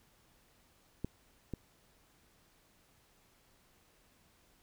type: clicks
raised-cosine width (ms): 3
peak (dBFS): -23 / -25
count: 2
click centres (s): 1.046 / 1.537
effects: pink hiss -68 dBFS RMS until 4.62 s